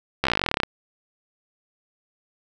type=slowing click train; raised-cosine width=0.3 ms; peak=-4 dBFS; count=19; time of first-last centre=0.24-0.634 s; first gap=14 ms; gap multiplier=1.05; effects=none